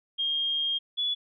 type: tone pair in turn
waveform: sine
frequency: 3226 / 3418 Hz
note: G7 / G#7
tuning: +49 / +49 cents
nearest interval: minor second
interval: 100 cents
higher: second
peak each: -25 dBFS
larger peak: neither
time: 0.18-0.79 / 0.97-1.15 s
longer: first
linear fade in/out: 20 ms
effects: none